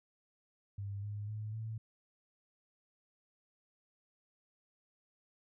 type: tone with pitch steps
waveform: sine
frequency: 100 / 103.53 / 107.18 / 110.96 Hz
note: G2 / G#2 / A2 / A2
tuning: +35 / -5 / -45 / +15 cents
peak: -38 dBFS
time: 0.78-1.78 s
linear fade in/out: 5 ms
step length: 250 ms
effects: none